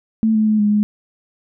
sine tone with pitch steps, 221.2 / 216.3 / 214.8 / 207.9 / 209.3 Hz, A3 / A3 / A3 / G#3 / G#3, +9 / -29 / -41 / +2 / +14 cents, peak -12 dBFS, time 0.23-0.83 s, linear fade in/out 0 ms, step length 120 ms, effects none

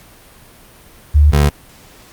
sine / 25% pulse tone pair in turn, 73.9 / 72.76 Hz, D2 / D2, +11 / -16 cents, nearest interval unison, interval 27 cents, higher first, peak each -5 dBFS, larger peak neither, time 1.14-1.32 / 1.32-1.5 s, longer neither, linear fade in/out 20 ms, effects pink hiss -43 dBFS RMS until 2.12 s + Opus 48 kbps

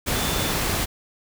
sine tone in noise, 3520 Hz, A7, in tune, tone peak -33 dBFS, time 0.14-0.53 s, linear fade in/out 20 ms, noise pink, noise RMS -24 dBFS, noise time 0.06-0.86 s, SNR -12 dB, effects none

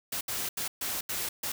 white noise bursts at uneven times, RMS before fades -33 dBFS, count 6, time 0.12-0.21 / 0.28-0.49 / 0.57-0.68 / 0.81-1.01 / 1.09-1.29 / 1.43-1.52 s, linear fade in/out 5 ms, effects none

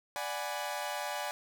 sawtooth chord, G# half-diminished seventh, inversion second, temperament equal, 587.3 / 740 / 830.6 / 987.8 Hz, D5 / F#5 / G#5 / B5, 0 / 0 / 0 / 0 cents, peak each -36 / -37 / -35 / -39 dBFS, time 0.16-1.31 s, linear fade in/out 0 ms, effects none

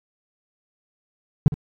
triangle tone with echo, 148.5 Hz, D3, 20 cents sharp, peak -6 dBFS, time 1.46-1.48 s, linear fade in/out 0 ms, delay 61 ms, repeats 1, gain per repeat -15 dB, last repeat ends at 1.541 s, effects tanh soft clip ceiling -3 dBFS

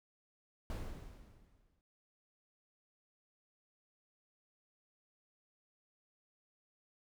brown noise with exponential decay, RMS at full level -38 dBFS, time 0.7-1.81 s, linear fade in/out 1 ms, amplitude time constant 240 ms, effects none

